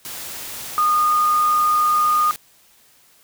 sine tone in noise, 1225 Hz, D#6, 27 cents flat, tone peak -14 dBFS, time 0.78-2.31 s, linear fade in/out 0 ms, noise white, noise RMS -32 dBFS, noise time 0.05-2.36 s, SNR +15 dB, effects white hiss -54 dBFS RMS until 3.23 s

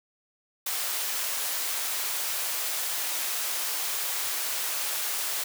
white high-pass noise, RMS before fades -30 dBFS, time 0.66-5.44 s, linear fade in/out 5 ms, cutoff 570 Hz, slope 12 dB/octave, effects none

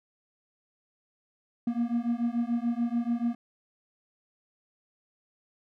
triangle beating tone pair, 233.2 / 240.1 Hz, A#3 / B3, +1 / -49 cents, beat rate 6.9 Hz, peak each -27 dBFS, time 1.67-3.35 s, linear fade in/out 5 ms, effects none

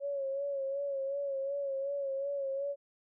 sine tone with vibrato, 553 Hz, C#5, 4 cents flat, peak -32 dBFS, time 0-2.76 s, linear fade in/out 50 ms, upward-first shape sine, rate 2.7 Hz, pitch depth 46 cents each way, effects none

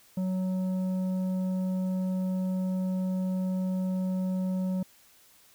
triangle tone with tanh clipping, 185.9 Hz, F#3, 8 cents sharp, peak -28 dBFS, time 0.17-4.83 s, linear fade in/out 5 ms, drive 12 dB, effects white hiss -59 dBFS RMS until 5.54 s

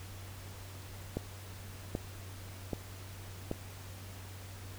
click train, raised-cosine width 2 ms, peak -20 dBFS, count 4, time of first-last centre 1.17-3.514 s, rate 1.28 Hz, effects added 95 Hz sine -46 dBFS peak until 4.78 s + pink hiss -51 dBFS RMS until 4.78 s

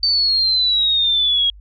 sine exponential sweep, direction down, 4585 to 3277 Hz, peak -13 dBFS, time 0.03-1.5 s, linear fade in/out 2 ms, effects added 50 Hz sine -38 dBFS peak until 1.6 s + MP3 96 kbps

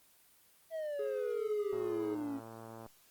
triangle exponential sweep, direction down, 659.3 to 269.5 Hz, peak -34 dBFS, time 0.7-2.41 s, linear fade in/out 50 ms
triangle tone, 420 Hz, G#4, 19 cents sharp, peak -34 dBFS, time 0.99-2.15 s, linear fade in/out 5 ms
click train, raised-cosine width 1 ms, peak -35 dBFS, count 129, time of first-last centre 1.73-2.863 s, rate 113 Hz
effects white hiss -65 dBFS RMS until 3.1 s + Opus 24 kbps

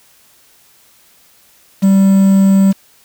triangle tone with quantisation, 194.7 Hz, G3, 12 cents flat, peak -4 dBFS, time 1.82-2.73 s, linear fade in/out 20 ms, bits 5, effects white hiss -49 dBFS RMS until 3.04 s

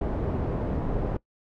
pink low-pass noise, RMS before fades -28 dBFS, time 0.01-1.17 s, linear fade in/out 5 ms, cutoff 630 Hz, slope 12 dB/octave, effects noise-tail reverb RT60 0.1 s tail -21 dB re dry

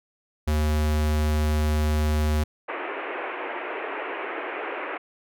square tone, 76.1 Hz, D#2, 38 cents flat, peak -21 dBFS, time 0.47-2.44 s, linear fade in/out 10 ms
pink band-pass noise, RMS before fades -32 dBFS, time 2.68-4.98 s, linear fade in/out 10 ms, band 320 to 2600 Hz, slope 48 dB/octave
effects none

